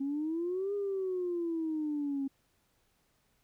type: exponential two-way sweep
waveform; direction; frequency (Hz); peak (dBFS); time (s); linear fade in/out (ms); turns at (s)
sine; up then down; 270 to 409.4 to 270; -30; 0-2.28; 10; 0.74
effects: tanh soft clip ceiling -26 dBFS + pink hiss -73 dBFS RMS until 3.43 s